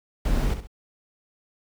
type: noise with echo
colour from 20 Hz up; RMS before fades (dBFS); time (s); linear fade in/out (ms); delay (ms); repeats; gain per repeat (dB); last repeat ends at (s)
brown; -23; 0.25-0.54; 5; 66; 2; -9; 0.672
effects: none